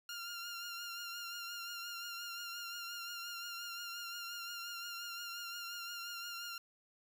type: tone with vibrato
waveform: 15% pulse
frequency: 1396.9 Hz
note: F6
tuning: in tune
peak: -36 dBFS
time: 0.09-6.58 s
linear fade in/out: 2 ms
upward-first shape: triangle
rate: 5.7 Hz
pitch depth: 37 cents each way
effects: none